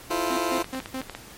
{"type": "chord", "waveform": "20% pulse", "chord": "F major seventh", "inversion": "third", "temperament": "just", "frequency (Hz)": [327.4, 349.2, 436.5, 523.8], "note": ["E4", "F4", "A4", "C5"], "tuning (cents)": [-12, 0, -14, 2], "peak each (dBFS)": [-24, -23, -29, -28], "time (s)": [0.1, 0.63], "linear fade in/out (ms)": 10}
{"type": "tone bursts", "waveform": "sawtooth", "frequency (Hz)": 261.6, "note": "C4", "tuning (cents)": 0, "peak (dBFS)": -25, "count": 4, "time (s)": [0.3, 1.012], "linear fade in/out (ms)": 5, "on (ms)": 73, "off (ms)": 140}
{"type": "clicks", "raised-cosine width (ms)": 0.3, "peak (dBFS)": -18, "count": 7, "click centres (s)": [0.644, 0.748, 0.802, 0.859, 1.016, 1.097, 1.15]}
{"effects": ["pink hiss -45 dBFS RMS until 1.37 s", "MP3 64 kbps"]}